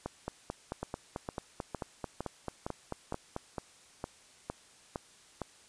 two click trains, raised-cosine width 1 ms, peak -21 / -21 dBFS, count 11 / 16, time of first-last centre 0.83-5.417 / 0.06-3.364 s, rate 2.18 / 4.54 Hz, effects white hiss -59 dBFS RMS until 5.68 s + resampled to 22050 Hz

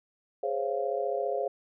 sine chord, Db major seventh, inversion second, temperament just, 415.8 / 519.7 / 554.4 / 693 Hz, Ab4 / C5 / Db5 / F5, +2 / -12 / 0 / -14 cents, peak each -33 dBFS, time 0.43-1.48 s, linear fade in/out 5 ms, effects none

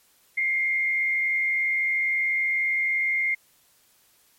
sine tone with frequency modulation, 2117 Hz, C7, 20 cents sharp, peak -21 dBFS, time 0.37-3.35 s, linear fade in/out 10 ms, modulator 93.9 Hz, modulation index 0.52, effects white hiss -61 dBFS RMS until 4.38 s + MP3 64 kbps

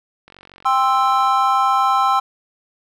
click train, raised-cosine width 0.3 ms, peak -26 dBFS, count 47, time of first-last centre 0.28-1.271 s, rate 46.4 Hz
triangle chord, C major, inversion second, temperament equal with one note detuned, 791.3 / 1046.5 / 1318.5 Hz, G5 / C6 / E6, +16 / 0 / 0 cents, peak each -16 dBFS, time 0.65-2.2 s, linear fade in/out 10 ms
effects none

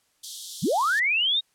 pink high-pass noise, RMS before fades -37 dBFS, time 0.23-1 s, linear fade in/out 10 ms, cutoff 3200 Hz, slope 96 dB/octave
sine linear sweep, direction up, 105 to 3808 Hz, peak -20 dBFS, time 0.62-1.41 s, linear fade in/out 20 ms
effects white hiss -68 dBFS RMS until 1.54 s + low-pass 11000 Hz 12 dB/octave

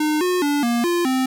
square tone with pitch steps, 304.6 / 361.6 / 289.2 / 236.6 / 347.5 / 259.9 Hz, D#4 / F#4 / D4 / A#3 / F4 / C4, -37 / -40 / -27 / +26 / -9 / -11 cents, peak -18 dBFS, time 0-1.26 s, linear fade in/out 5 ms, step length 210 ms, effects none

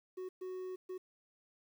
triangle tone bursts at uneven times, 370 Hz, F#4, in tune, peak -38 dBFS, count 3, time 0.17-0.29 / 0.41-0.76 / 0.89-0.98 s, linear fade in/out 10 ms, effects 11-bit

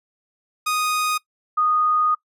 sawtooth / sine tone pair in turn, 1242 / 1237.5 Hz, D#6 / D#6, -3 / -10 cents, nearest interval unison, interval 7 cents, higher first, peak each -16 dBFS, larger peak neither, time 0.66-1.18 / 1.57-2.15 s, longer second, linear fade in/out 10 ms, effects noise-tail reverb RT60 0.1 s tail -21 dB re dry + resampled to 32000 Hz

